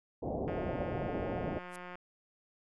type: low-pass noise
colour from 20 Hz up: white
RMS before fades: -36 dBFS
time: 0.22-1.59 s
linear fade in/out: 10 ms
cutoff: 730 Hz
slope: 48 dB/octave
type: click train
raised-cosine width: 0.5 ms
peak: -31 dBFS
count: 265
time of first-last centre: 0.48-1.955 s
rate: 179 Hz
type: noise with exponential growth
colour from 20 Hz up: violet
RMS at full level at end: -40 dBFS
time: 1.68-1.76 s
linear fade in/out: 2 ms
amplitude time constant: 17 ms
effects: resampled to 24000 Hz